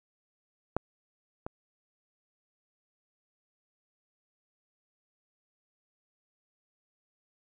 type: clicks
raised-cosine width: 1 ms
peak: -13 / -22 dBFS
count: 2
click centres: 0.766 / 1.465 s
effects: none